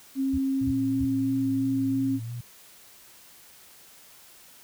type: tone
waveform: sine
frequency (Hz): 268.7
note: C4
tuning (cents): +46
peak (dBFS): -23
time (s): 0.15-2.2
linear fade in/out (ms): 50
type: tone bursts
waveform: sine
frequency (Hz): 78.4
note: D#2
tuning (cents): +14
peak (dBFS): -29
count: 3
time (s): 0.33-1.052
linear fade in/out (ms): 10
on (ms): 54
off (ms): 280
type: tone with vibrato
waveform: sine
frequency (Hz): 116.5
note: A#2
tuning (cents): -1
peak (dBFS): -32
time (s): 0.61-2.41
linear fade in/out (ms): 5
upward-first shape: sine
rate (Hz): 3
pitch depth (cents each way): 59
effects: white hiss -52 dBFS RMS until 4.63 s